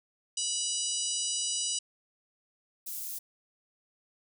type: harmonic tone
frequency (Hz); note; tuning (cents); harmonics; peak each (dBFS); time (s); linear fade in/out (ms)
978; B5; -17; 3 / 4 / 5 / 6 / 7 / 8 / 9; -36 / -41 / -38 / -36 / -41 / -36 / -36; 0.37-1.79; 5
type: high-pass noise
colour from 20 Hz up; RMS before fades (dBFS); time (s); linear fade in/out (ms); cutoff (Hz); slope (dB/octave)
white; -38; 2.86-3.19; 10; 7800; 12
effects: none